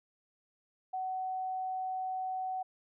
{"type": "tone", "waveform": "sine", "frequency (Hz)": 750, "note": "F#5", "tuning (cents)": 23, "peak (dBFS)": -33, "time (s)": [0.93, 2.63], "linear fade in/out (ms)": 10, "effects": []}